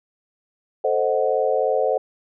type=chord; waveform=sine; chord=A diminished seventh; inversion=none; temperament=equal with one note detuned; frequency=440 / 523.3 / 619.7 / 740 Hz; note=A4 / C5 / Eb5 / Gb5; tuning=0 / 0 / -7 / 0 cents; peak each=-23 / -21 / -24 / -25 dBFS; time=0.84-1.98 s; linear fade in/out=5 ms; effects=none